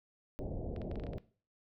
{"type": "low-pass noise", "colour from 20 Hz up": "pink", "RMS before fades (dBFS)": -40, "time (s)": [0.39, 1.18], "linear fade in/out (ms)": 0, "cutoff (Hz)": 680, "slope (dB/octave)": 48}
{"type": "clicks", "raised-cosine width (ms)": 0.3, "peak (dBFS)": -36, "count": 9, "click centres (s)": [0.763, 0.817, 0.914, 0.957, 0.998, 1.037, 1.067, 1.134, 1.183]}
{"effects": ["noise-tail reverb RT60 0.4 s tail -18 dB re dry"]}